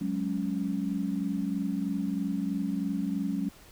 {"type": "chord", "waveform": "sine", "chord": "F# suspended second", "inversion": "none", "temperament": "just", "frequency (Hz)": [185, 208.1, 277.5], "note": ["F#3", "G#3", "C#4"], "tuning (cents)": [0, 4, 2], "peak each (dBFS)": -32, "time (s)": [0.01, 3.49], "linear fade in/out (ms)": 5, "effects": ["pink hiss -54 dBFS RMS until 3.71 s"]}